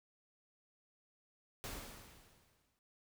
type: noise with exponential decay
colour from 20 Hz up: pink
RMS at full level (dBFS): -43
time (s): 1.64-2.79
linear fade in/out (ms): 0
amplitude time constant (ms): 250
effects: none